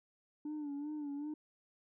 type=tone with vibrato; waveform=sine; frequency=293.4 Hz; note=D4; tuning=2 cents flat; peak=-36 dBFS; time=0.45-1.34 s; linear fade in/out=5 ms; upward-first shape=sine; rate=2.6 Hz; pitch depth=66 cents each way; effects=tanh soft clip ceiling -37 dBFS